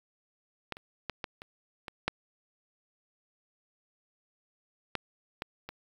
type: clicks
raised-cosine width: 0.3 ms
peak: -18 / -29 / -17 / -18 / -27 / -23 / -11 / -14 / -18 / -24 dBFS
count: 10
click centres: 0.723 / 0.769 / 1.097 / 1.242 / 1.419 / 1.882 / 2.08 / 4.953 / 5.421 / 5.69 s
effects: 8-bit